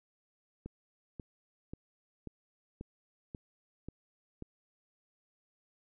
click train, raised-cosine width 3 ms, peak -29 dBFS, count 8, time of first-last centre 0.66-4.423 s, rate 1.86 Hz, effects none

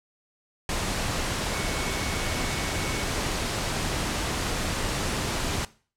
sine tone in noise, 2217 Hz, C#7, in tune, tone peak -38 dBFS, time 1.53-3.04 s, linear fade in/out 2 ms, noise pink, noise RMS -28 dBFS, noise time 0.69-5.65 s, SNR -13 dB, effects noise-tail reverb RT60 0.4 s tail -19 dB re dry + low-pass 9000 Hz 12 dB/octave

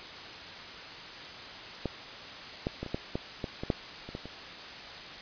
clicks, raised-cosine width 2 ms, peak -17 / -16 / -21 / -26 / -17 / -17 / -19 / -21 / -12 / -28 / -23 / -28 dBFS, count 12, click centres 1.857 / 2.669 / 2.83 / 2.863 / 2.945 / 3.155 / 3.442 / 3.635 / 3.702 / 4.09 / 4.151 / 4.256 s, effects white hiss -43 dBFS RMS until 5.21 s + resampled to 11025 Hz

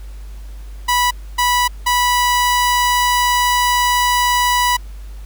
sawtooth tone bursts at uneven times, 982 Hz, B5, 10 cents flat, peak -9 dBFS, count 3, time 0.88-1.11 / 1.38-1.68 / 1.86-4.77 s, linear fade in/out 10 ms, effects added 50 Hz sine -29 dBFS peak until 5.25 s + pink hiss -48 dBFS RMS until 5.25 s

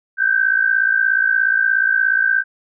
sine tone pair together, 1532 / 1588.9 Hz, G6 / G6, -40 / +23 cents, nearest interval minor second, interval 63 cents, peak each -16 dBFS, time 0.17-2.44 s, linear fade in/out 50 ms, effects none

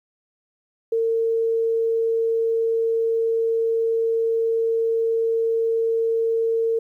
sine tone, 454.6 Hz, A#4, 43 cents flat, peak -18 dBFS, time 0.92-6.79 s, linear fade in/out 5 ms, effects 10-bit

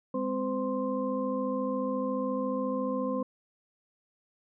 sine tone cluster, 205.2 / 259.4 / 514 / 1047 Hz, G#3 / C4 / C5 / C6, -21 / -15 / -31 / +1 cents, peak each -35 / -32 / -32 / -37 dBFS, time 0.14-3.23 s, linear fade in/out 5 ms, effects none

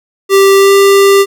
square tone with pitch glide, 391.7 to 395.6 Hz, G4 to G4, -1 to +16 cents, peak -4 dBFS, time 0.29-1.26 s, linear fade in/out 50 ms, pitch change +17 cents, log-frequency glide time 0.56-0.73 s, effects none

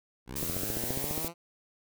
10% pulse linear sweep, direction up, 58.6 to 173.4 Hz, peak -30 dBFS, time 0.26-1.34 s, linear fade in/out 50 ms
blue noise, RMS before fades -35 dBFS, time 0.36-1.28 s, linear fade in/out 0 ms
click train, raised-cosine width 2 ms, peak -21 dBFS, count 13, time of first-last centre 0.43-1.246 s, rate 14.7 Hz
effects none

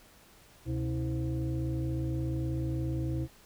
sine tone with frequency modulation, 127.4 Hz, C3, 46 cents flat, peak -29 dBFS, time 0.65-3.28 s, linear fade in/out 50 ms, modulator 198 Hz, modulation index 1.1, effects pink hiss -58 dBFS RMS until 3.45 s

